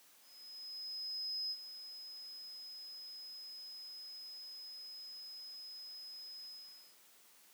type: tone with ADSR envelope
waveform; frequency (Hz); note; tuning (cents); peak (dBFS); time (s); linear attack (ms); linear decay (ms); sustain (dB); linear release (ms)
sine; 5070; D#8; +32; -36; 0.21-6.97; 1300; 49; -11; 500
effects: white hiss -64 dBFS RMS until 7.53 s + high-pass 200 Hz 12 dB/octave